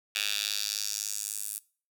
10% pulse tone with high-pass filter sweep, 103.6 Hz, G#2, 4 cents flat, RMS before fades -33 dBFS, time 0.15-1.59 s, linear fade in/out 5 ms, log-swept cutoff 2900 to 10000 Hz, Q 2, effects noise-tail reverb RT60 0.4 s tail -22 dB re dry

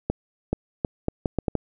accelerating click train, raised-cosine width 2 ms, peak -9 dBFS, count 8, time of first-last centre 0.1-1.553 s, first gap 430 ms, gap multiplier 0.74, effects none

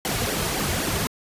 pink noise with flanger, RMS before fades -25 dBFS, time 0.05-1.07 s, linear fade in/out 0 ms, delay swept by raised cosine 0.77 to 3.87 ms, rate 3.8 Hz, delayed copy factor -0.7, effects resampled to 32000 Hz

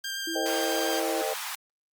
15% pulse tone with vibrato, 1590 Hz, G6, 24 cents sharp, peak -25 dBFS, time 0.04-1 s, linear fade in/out 5 ms, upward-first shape sine, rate 8.5 Hz, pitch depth 9 cents each way
sine tone, 329.6 Hz, E4, in tune, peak -32 dBFS, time 0.27-1.22 s, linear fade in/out 5 ms
sine chord, A half-diminished seventh, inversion none, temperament equal with one note detuned, 451.1 / 523.3 / 622.3 / 784 Hz, A4 / C5 / Eb5 / G5, +43 / 0 / 0 / 0 cents, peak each -33 dBFS, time 0.35-1.34 s, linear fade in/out 10 ms
pink high-pass noise, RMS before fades -35 dBFS, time 0.46-1.55 s, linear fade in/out 2 ms, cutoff 810 Hz, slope 48 dB/octave
effects Opus 24 kbps

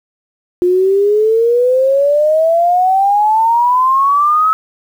sine exponential sweep, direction up, 352.7 to 1298 Hz, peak -8 dBFS, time 0.62-4.53 s, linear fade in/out 0 ms, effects 7-bit

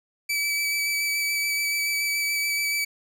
sawtooth tone with vibrato, 2300 Hz, D7, 37 cents flat, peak -20 dBFS, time 0.29-2.85 s, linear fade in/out 10 ms, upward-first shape square, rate 7 Hz, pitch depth 10 cents each way, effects none

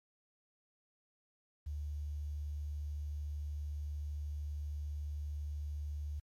sine tone with quantisation, 73.9 Hz, D2, 11 cents sharp, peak -37 dBFS, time 1.66-6.2 s, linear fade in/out 10 ms, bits 11, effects MP3 64 kbps

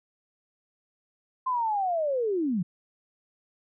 sine linear sweep, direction down, 1046.5 to 161.8 Hz, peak -24 dBFS, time 1.46-2.63 s, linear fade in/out 10 ms, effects none

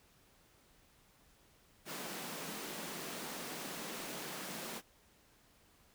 pink high-pass noise, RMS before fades -44 dBFS, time 1.85-4.82 s, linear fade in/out 50 ms, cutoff 160 Hz, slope 48 dB/octave, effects pink hiss -67 dBFS RMS until 5.94 s

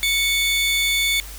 40% pulse tone pair together, 2217 / 3519 Hz, C#7 / A7, 0 / 0 cents, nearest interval minor sixth, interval 800 cents, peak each -19 / -20 dBFS, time 0.03-1.2 s, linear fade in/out 0 ms, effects added 50 Hz sine -35 dBFS peak until 1.38 s + white hiss -39 dBFS RMS until 1.38 s

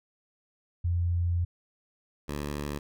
sine / 10% pulse tone pair in turn, 86.7 / 72.91 Hz, F2 / D2, -12 / -12 cents, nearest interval minor third, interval 300 cents, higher first, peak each -24 dBFS, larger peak neither, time 0.84-1.45 / 2.28-2.79 s, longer first, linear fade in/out 10 ms, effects none

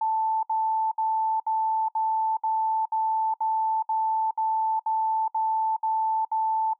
sine tone bursts, 882 Hz, A5, 4 cents sharp, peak -22 dBFS, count 14, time 0.01-6.735 s, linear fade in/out 5 ms, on 420 ms, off 65 ms, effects noise-tail reverb RT60 0.1 s tail -19 dB re dry

